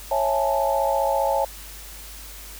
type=chord; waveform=sine; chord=A major seventh; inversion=first; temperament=just; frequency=550 / 660 / 825 / 880 Hz; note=C#5 / E5 / G#5 / A5; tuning=-14 / +2 / -12 / 0 cents; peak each=-23 / -26 / -26 / -24 dBFS; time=0.11-1.45 s; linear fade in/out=5 ms; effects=added 50 Hz sine -41 dBFS peak until 2.59 s + white hiss -41 dBFS RMS until 2.59 s